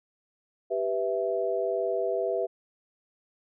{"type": "chord", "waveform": "sine", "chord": "E minor", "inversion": "first", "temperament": "equal", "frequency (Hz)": [392, 493.9, 659.3], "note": ["G4", "B4", "E5"], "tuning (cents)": [0, 0, 0], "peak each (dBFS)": [-30, -30, -29], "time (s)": [0.7, 2.47], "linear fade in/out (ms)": 20, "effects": []}